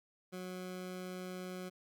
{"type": "tone", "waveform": "20% pulse", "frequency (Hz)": 183.2, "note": "F#3", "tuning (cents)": -17, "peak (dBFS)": -37, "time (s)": [0.32, 1.7], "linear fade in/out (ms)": 20, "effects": []}